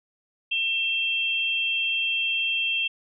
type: tone pair together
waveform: sine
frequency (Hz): 2689 / 3208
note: E7 / G7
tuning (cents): +34 / +39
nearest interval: minor third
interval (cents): 305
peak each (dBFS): -24 / -27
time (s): 0.51-2.88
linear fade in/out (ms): 10
effects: none